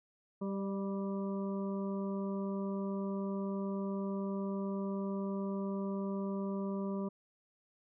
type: harmonic tone with a mistuned harmonic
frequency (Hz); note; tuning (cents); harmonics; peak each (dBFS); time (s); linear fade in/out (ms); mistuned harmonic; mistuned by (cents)
196; G3; 0; 1 / 2 / 3 / 5 / 6; -35 / -41 / -45 / -49 / -51; 0.41-7.09; 10; 3; +20
effects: none